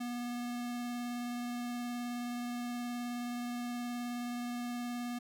square tone with vibrato, 242 Hz, B3, 35 cents flat, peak -37 dBFS, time 0-5.19 s, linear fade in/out 10 ms, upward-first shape triangle, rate 19 Hz, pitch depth 13 cents each way, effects none

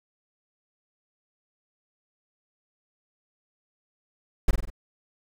brown noise with echo, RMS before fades -17 dBFS, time 4.48-4.51 s, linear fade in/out 5 ms, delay 48 ms, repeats 4, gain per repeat -5 dB, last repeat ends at 4.702 s, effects none

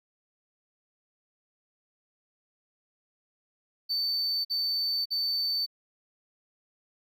triangle tone bursts, 4541 Hz, C#8, 41 cents sharp, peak -25 dBFS, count 3, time 3.89-5.664 s, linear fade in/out 20 ms, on 560 ms, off 47 ms, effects none

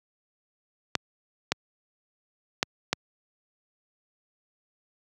clicks, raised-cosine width 0.2 ms, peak -5 dBFS, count 4, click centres 0.953 / 1.52 / 2.629 / 2.93 s, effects high-pass 100 Hz 12 dB/octave

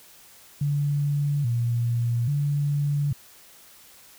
sine tone with vibrato, 130.81 Hz, C3, in tune, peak -21 dBFS, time 0.61-3.13 s, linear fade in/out 5 ms, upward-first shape square, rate 0.6 Hz, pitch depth 170 cents each way, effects white hiss -51 dBFS RMS until 4.18 s

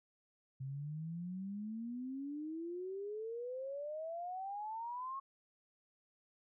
sine exponential sweep, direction up, 130.81 to 1098 Hz, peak -40 dBFS, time 0.6-5.2 s, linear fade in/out 10 ms, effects none

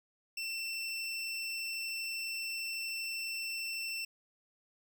25% pulse tone, 2687 Hz, E7, 33 cents sharp, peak -32 dBFS, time 0.37-4.05 s, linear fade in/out 5 ms, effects none

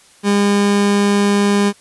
30% pulse tone, 202.6 Hz, G#3, 43 cents flat, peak -9 dBFS, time 0.23-1.73 s, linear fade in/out 50 ms, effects white hiss -48 dBFS RMS until 1.8 s + resampled to 24000 Hz

